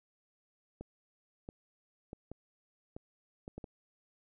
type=clicks; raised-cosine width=2 ms; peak=-30 dBFS; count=8; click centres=0.81 / 1.489 / 2.131 / 2.316 / 2.965 / 3.479 / 3.58 / 3.642 s; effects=none